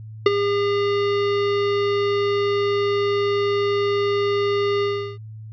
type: tone with ADSR envelope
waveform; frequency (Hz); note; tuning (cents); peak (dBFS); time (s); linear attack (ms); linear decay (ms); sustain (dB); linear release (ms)
square; 404.4; G#4; -46; -9; 0.26-5.18; 4; 22; -10; 360
effects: added 109 Hz sine -34 dBFS peak until 5.52 s + resampled to 11025 Hz